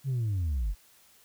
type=linear sweep; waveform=sine; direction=down; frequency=140.4 to 41.01 Hz; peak=-24 dBFS; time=0.04-0.75 s; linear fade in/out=50 ms; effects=tanh soft clip ceiling -25 dBFS + white hiss -60 dBFS RMS until 1.24 s